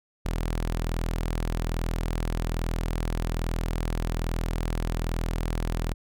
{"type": "tone", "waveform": "sawtooth", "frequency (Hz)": 41.2, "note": "E1", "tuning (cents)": 0, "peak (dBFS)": -22, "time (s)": [0.25, 5.94], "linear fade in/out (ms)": 10, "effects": []}